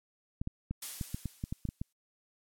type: clicks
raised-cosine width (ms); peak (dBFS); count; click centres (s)
5; -22; 11; 0.415 / 0.474 / 0.71 / 1.012 / 1.145 / 1.257 / 1.439 / 1.525 / 1.653 / 1.689 / 1.815
type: noise with exponential decay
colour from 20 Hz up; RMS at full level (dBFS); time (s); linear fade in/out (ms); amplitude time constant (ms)
blue; -36; 0.82-1.93; 5; 240
effects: low-pass 12000 Hz 12 dB/octave + MP3 96 kbps